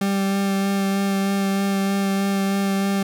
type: tone with vibrato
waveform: 40% pulse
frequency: 196.4 Hz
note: G3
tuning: 4 cents sharp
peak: -18 dBFS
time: 0.01-3.03 s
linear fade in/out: 5 ms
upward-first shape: sine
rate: 3.2 Hz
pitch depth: 12 cents each way
effects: none